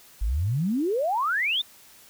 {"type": "exponential sweep", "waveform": "sine", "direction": "up", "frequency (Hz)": [46.2, 3729], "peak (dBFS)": -22, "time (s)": [0.21, 1.62], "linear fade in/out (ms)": 10, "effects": ["white hiss -52 dBFS RMS until 2.09 s"]}